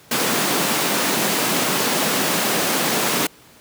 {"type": "high-pass noise", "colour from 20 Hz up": "pink", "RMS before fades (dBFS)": -20, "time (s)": [0.11, 3.27], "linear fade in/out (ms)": 5, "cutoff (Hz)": 170, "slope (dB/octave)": 24, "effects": ["pink hiss -48 dBFS RMS until 3.6 s", "high-pass 100 Hz 12 dB/octave"]}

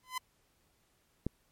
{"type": "tone with exponential growth", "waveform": "sawtooth", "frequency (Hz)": 1017, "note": "C6", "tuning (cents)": -50, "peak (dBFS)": -27, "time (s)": [0.03, 0.18], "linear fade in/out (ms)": 5, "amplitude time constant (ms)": 32}
{"type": "click", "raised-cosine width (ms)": 3, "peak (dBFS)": -19, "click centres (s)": 1.266}
{"effects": ["pink hiss -72 dBFS RMS until 1.51 s", "MP3 64 kbps"]}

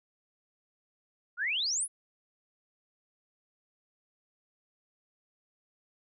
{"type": "exponential sweep", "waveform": "sine", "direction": "up", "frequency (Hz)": [1361, 11020], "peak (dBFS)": -28, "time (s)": [1.37, 1.88], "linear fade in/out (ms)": 50, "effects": []}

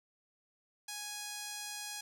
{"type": "tone with band-pass filter", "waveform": "sawtooth", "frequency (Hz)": 830.6, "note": "G#5", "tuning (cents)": 0, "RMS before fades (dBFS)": -43, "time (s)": [0.88, 2.01], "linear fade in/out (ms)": 5, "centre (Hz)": 7100, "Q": 0.88, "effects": []}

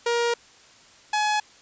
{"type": "tone pair in turn", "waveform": "sawtooth", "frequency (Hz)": [472.3, 845], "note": ["A#4", "G#5"], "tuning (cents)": [23, 30], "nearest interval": "minor seventh", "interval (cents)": 1007, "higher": "second", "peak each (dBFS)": -17, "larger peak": "neither", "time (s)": [[0.06, 0.34], [1.13, 1.4]], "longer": "first", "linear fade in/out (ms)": 5, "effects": ["white hiss -52 dBFS RMS until 1.61 s", "resampled to 16000 Hz"]}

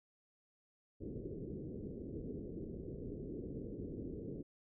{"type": "low-pass noise", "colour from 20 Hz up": "white", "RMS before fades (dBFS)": -45, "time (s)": [1, 4.43], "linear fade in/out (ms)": 20, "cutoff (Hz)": 450, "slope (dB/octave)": 48, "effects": []}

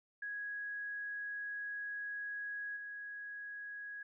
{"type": "tone with level steps", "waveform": "sine", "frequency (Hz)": 1661.2, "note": "G#6", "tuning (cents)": 0, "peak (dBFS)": [-39, -43], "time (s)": [0.22, 4.03], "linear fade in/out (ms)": 5, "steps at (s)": 2.76, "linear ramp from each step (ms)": 10, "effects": []}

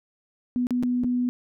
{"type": "tone with dropouts", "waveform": "sine", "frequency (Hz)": 246.9, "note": "B3", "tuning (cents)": 0, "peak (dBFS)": -21, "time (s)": [0.56, 1.29], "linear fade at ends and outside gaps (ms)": 0, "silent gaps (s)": [[0.669, 0.707], [0.827, 0.834], [1.036, 1.044]], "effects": []}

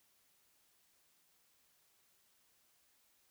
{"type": "silence", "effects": ["white hiss -73 dBFS RMS until 3.3 s"]}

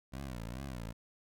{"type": "tone with vibrato", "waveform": "15% pulse", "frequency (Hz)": 62.1, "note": "B1", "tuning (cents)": 10, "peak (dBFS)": -34, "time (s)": [0.12, 0.93], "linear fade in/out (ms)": 20, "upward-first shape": "triangle", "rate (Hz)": 2.4, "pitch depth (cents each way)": 230, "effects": []}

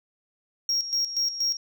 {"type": "tone with tremolo", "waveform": "sine", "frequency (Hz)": 5588, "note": "F8", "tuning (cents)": 0, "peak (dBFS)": -19, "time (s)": [0.69, 1.57], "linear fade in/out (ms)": 2, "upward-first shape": "square", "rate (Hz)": 4.2, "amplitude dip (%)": 75, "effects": ["tanh soft clip ceiling -21 dBFS"]}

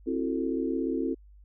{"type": "chord", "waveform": "sine", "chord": "F# half-diminished seventh", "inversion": "second", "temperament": "just", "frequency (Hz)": [266.4, 333, 370, 444], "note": ["C4", "E4", "F#4", "A4"], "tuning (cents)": [31, 18, 0, 16], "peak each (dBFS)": [-30, -31, -35, -34], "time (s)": [0.06, 1.15], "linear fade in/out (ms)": 20, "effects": ["added 50 Hz sine -50 dBFS peak until 1.44 s"]}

